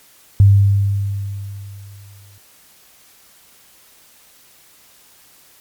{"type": "tone with exponential decay", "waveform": "sine", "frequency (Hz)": 99.7, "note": "G2", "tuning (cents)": 30, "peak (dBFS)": -4, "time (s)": [0.4, 2.38], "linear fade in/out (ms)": 0, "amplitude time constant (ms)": 430, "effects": ["white hiss -49 dBFS RMS until 5.6 s", "MP3 96 kbps"]}